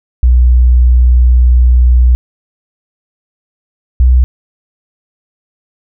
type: tone pair in turn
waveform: sine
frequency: 61.4 / 62.73 Hz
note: B1 / B1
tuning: -9 / +28 cents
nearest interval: unison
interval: 37 cents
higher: second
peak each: -3 dBFS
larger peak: neither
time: 0.23-2.15 / 4-4.24 s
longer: first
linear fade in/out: 0 ms
effects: none